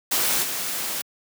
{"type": "noise with level steps", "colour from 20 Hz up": "white", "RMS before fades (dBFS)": [-22, -28], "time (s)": [0.11, 1.02], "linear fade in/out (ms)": 10, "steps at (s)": 0.42, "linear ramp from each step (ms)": 20, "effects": ["high-pass 150 Hz 12 dB/octave"]}